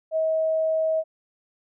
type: tone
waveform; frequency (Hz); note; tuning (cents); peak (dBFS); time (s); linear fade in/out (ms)
sine; 638; D#5; +43; -20; 0.11-1.04; 50
effects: none